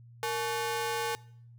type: ring-modulated tone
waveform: sawtooth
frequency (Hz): 659.3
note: E5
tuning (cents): 0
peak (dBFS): -23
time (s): 0.23-1.15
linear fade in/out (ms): 0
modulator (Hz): 197
effects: noise-tail reverb RT60 0.6 s tail -22 dB re dry + added 118 Hz sine -50 dBFS peak until 1.58 s